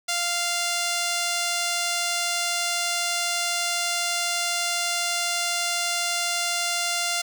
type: tone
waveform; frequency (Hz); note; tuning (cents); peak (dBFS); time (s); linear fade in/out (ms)
5% pulse; 696; F5; -6; -12; 0.08-7.22; 10
effects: none